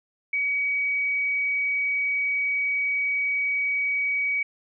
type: tone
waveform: sine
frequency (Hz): 2265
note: C#7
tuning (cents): +37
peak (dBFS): -22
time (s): 0.33-4.43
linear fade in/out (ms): 5
effects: none